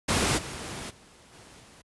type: noise with level steps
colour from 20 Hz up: pink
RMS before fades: -24 / -37 / -54 / -50 / -52 dBFS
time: 0.08-1.82 s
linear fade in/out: 10 ms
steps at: 0.37 / 0.89 / 1.32 / 1.6 s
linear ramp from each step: 20 ms
effects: high-pass 60 Hz 12 dB/octave + resampled to 24000 Hz